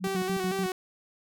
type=tone with tremolo; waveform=sine; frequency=185 Hz; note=F#3; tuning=in tune; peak=-28 dBFS; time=0-0.7 s; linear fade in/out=50 ms; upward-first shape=square; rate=6.8 Hz; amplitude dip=80%
type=tone with vibrato; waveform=sawtooth; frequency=379.2 Hz; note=F#4; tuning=43 cents sharp; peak=-25 dBFS; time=0.04-0.72 s; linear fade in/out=2 ms; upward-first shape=square; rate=4.2 Hz; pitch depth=38 cents each way
effects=none